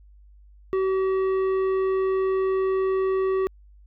sine tone with tanh clipping, 380.8 Hz, F#4, 50 cents sharp, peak -22 dBFS, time 0.73-3.47 s, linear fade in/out 0 ms, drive 10 dB, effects added 50 Hz sine -48 dBFS peak until 3.86 s

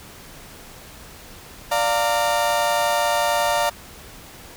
35% pulse chord, Bb major, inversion first, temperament equal with one note detuned, 587.3 / 698.5 / 917.4 Hz, D5 / F5 / Bb5, 0 / 0 / -28 cents, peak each -21 / -21 / -21 dBFS, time 1.71-3.7 s, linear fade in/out 10 ms, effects pink hiss -42 dBFS RMS until 4.56 s

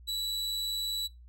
40% pulse tone, 3935 Hz, B7, 7 cents flat, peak -30 dBFS, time 0.07-1.08 s, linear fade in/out 20 ms, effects noise-tail reverb RT60 0.2 s tail -21 dB re dry + added 60 Hz sine -49 dBFS peak until 1.28 s

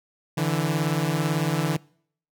sawtooth beating tone pair, 146.83 / 164.83 Hz, D3 / E3, 0 / 0 cents, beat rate 18 Hz, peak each -21 dBFS, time 0.37-1.77 s, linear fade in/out 10 ms, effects noise-tail reverb RT60 0.6 s tail -25 dB re dry

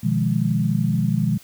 sine chord, F half-diminished seventh, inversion second, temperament equal with one note detuned, 123.47 / 153.87 / 174.61 / 207.7 Hz, Cb3 / Eb3 / F3 / Ab3, 0 / -19 / 0 / 0 cents, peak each -23 dBFS, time 0.03-1.38 s, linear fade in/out 10 ms, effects white hiss -48 dBFS RMS until 1.43 s

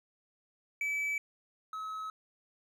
triangle tone pair in turn, 2300 / 1284.9 Hz, D7 / E6, -37 / -45 cents, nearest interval minor seventh, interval 1008 cents, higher first, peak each -29 / -35 dBFS, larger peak first, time 0.81-1.18 / 1.73-2.1 s, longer neither, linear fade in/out 2 ms, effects none

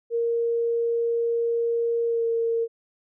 sine tone with pitch glide, 466.1 to 459.9 Hz, A#4 to A#4, 0 to -23 cents, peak -21 dBFS, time 0.1-2.68 s, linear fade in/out 50 ms, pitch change -23 cents, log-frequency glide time 2.06-2.25 s, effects none

